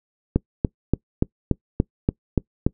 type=click train; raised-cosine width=3 ms; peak=-4 dBFS; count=9; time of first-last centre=0.36-2.665 s; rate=3.47 Hz; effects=noise-tail reverb RT60 0.1 s tail -24 dB re dry